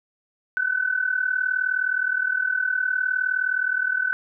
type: tone with amplitude modulation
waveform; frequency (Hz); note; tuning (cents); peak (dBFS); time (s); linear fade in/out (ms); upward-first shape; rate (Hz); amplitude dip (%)
sine; 1509; F#6; +34; -17; 0.57-4.13; 0; sine; 39.4; 80
effects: none